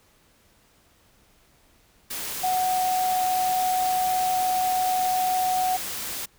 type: tone in noise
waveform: sine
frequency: 740 Hz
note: F#5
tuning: in tune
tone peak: -21 dBFS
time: 2.43-5.77 s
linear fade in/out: 10 ms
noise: white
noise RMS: -32 dBFS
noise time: 2.1-6.26 s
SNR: +8 dB
effects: pink hiss -60 dBFS RMS until 6.38 s